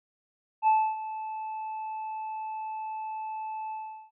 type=tone with ADSR envelope; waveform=triangle; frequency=872 Hz; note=A5; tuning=16 cents flat; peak=-16 dBFS; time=0.62-4.11 s; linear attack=54 ms; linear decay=280 ms; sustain=-15 dB; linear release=390 ms; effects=resampled to 8000 Hz